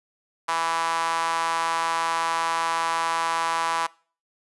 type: tone with high-pass filter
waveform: sawtooth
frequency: 165.3 Hz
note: E3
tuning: 5 cents sharp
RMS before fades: -25 dBFS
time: 0.48-3.87 s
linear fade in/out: 10 ms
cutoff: 1000 Hz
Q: 3.5
effects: noise-tail reverb RT60 0.4 s tail -22 dB re dry + resampled to 24000 Hz